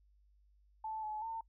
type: tone with pitch steps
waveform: sine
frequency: 876 / 856 / 903 Hz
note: A5 / A5 / A5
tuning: -8 / -48 / +45 cents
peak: -38 dBFS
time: 0.84-1.41 s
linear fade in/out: 5 ms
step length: 190 ms
effects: noise-tail reverb RT60 0.1 s tail -26 dB re dry + added 50 Hz sine -65 dBFS peak until 1.48 s